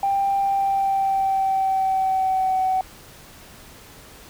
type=tone with pitch glide; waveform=sine; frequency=790 to 753.9 Hz; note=G5 to F#5; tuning=+13 to +32 cents; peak=-17 dBFS; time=0.03-2.81 s; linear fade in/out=2 ms; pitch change=-81 cents; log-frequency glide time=0.42-2.59 s; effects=tanh soft clip ceiling -13 dBFS + pink hiss -45 dBFS RMS until 4.29 s